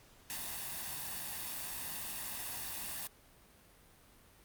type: noise with comb filter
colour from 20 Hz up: white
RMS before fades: -41 dBFS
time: 0.3-3.07 s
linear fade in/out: 0 ms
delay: 1.1 ms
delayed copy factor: +0.55
effects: pink hiss -62 dBFS RMS until 4.44 s + Opus 48 kbps